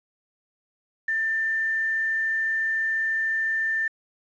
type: tone with quantisation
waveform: sine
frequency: 1787 Hz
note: A6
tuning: 26 cents sharp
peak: -22 dBFS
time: 1.08-3.88 s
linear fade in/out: 5 ms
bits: 8
effects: resampled to 16000 Hz